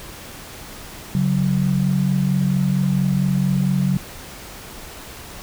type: tone pair together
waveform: sine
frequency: 141.8 / 186.21 Hz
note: C#3 / F#3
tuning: +40 / +11 cents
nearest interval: perfect fourth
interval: 471 cents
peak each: -19 / -18 dBFS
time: 1.15-3.97 s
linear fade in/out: 0 ms
effects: pink hiss -37 dBFS RMS until 5.42 s